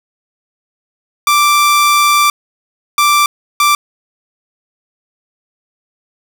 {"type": "tone bursts at uneven times", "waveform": "sawtooth", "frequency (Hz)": 1174.7, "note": "D6", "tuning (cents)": 0, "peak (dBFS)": -4, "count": 3, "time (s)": [[1.27, 2.3], [2.98, 3.26], [3.6, 3.75]], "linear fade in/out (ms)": 2, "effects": []}